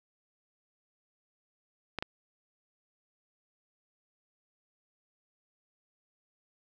clicks, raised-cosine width 0.3 ms, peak -17 dBFS, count 2, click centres 1.987 / 2.025 s, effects none

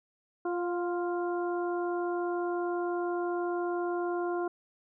harmonic tone with a mistuned harmonic, 349.2 Hz, F4, in tune, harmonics 1 / 2 / 3 / 4, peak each -30 / -36 / -40 / -42 dBFS, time 0.45-4.48 s, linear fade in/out 5 ms, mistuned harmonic 2, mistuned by +20 cents, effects none

